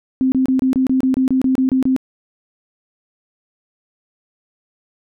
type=tone bursts; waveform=sine; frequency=261 Hz; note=C4; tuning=4 cents flat; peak=-12 dBFS; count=13; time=0.21-1.964 s; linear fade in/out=0 ms; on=110 ms; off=27 ms; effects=none